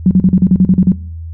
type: tone bursts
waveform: sine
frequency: 185 Hz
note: F#3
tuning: in tune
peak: -4 dBFS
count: 10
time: 0.06-0.92 s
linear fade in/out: 2 ms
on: 50 ms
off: 40 ms
effects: noise-tail reverb RT60 0.6 s tail -22 dB re dry + added 82 Hz sine -23 dBFS peak until 1.33 s